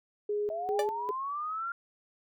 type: tone with tremolo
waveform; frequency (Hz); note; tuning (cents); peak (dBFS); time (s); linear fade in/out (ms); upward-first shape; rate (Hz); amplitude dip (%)
sine; 415.3; G#4; 0; -28; 0.29-1.11; 5; square; 2.5; 80
type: linear sweep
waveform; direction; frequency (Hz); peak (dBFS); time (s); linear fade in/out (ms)
sine; up; 631 to 1400; -32; 0.5-1.72; 2
type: tone with exponential decay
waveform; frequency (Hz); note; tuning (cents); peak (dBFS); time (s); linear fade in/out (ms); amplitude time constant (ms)
45% pulse; 587.3; D5; 0; -25; 0.79-0.88; 2; 19
effects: none